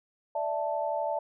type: chord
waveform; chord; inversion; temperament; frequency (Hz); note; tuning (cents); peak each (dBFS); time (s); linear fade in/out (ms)
sine; D suspended second; none; equal; 587.3 / 659.3 / 880; D5 / E5 / A5; 0 / 0 / 0; -32; 0.35-1.19; 5
effects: none